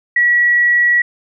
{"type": "tone", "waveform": "sine", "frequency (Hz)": 1929, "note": "B6", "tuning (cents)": -41, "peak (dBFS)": -9, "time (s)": [0.16, 1.02], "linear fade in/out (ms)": 5, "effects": []}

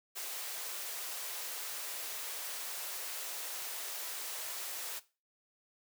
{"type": "high-pass noise", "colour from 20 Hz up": "white", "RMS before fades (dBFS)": -41, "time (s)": [0.15, 5], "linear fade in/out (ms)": 20, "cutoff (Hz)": 410, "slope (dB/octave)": 24, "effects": ["noise-tail reverb RT60 0.3 s tail -17 dB re dry"]}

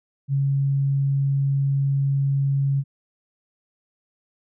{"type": "tone", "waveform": "sine", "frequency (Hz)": 138.3, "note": "C#3", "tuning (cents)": -4, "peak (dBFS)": -18, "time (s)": [0.28, 2.84], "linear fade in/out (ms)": 50, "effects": []}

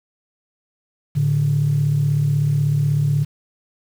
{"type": "tone pair together", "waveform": "sine", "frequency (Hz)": [110, 146.24], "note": ["A2", "D3"], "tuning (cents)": [0, -7], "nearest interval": "perfect fourth", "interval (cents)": 493, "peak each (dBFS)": [-21, -15], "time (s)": [1.15, 3.25], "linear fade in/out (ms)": 20, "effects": ["tanh soft clip ceiling -9 dBFS", "7-bit"]}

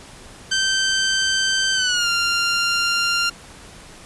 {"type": "tone with pitch glide", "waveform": "15% pulse", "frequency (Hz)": [1553, 1391.6], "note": ["G6", "F6"], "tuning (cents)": [-17, -7], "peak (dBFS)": -11, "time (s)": [0.51, 3.3], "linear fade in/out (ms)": 10, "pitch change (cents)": -190, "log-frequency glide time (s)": [1.74, 2.08], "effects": ["pink hiss -42 dBFS RMS until 4.05 s", "resampled to 24000 Hz"]}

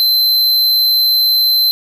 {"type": "tone", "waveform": "square", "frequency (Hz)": 4083, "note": "C8", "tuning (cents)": -43, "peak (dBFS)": -10, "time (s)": [0, 1.71], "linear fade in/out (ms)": 0, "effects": []}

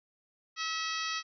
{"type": "harmonic tone", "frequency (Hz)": 646, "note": "E5", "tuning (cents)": -35, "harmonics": [2, 3, 4, 5, 6, 7, 8, 9], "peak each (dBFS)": [-37, -39, -40, -41, -42, -42, -43, -44], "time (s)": [0.56, 1.23], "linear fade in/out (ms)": 50, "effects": []}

